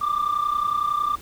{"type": "tone pair together", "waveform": "sine", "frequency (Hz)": [1174, 1204.9], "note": ["D6", "D6"], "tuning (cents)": [-1, 44], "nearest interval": "unison", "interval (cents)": 45, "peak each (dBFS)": [-21, -22], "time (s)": [0.01, 1.16], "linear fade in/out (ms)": 10, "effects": ["tanh soft clip ceiling -17 dBFS", "pink hiss -45 dBFS RMS until 1.21 s"]}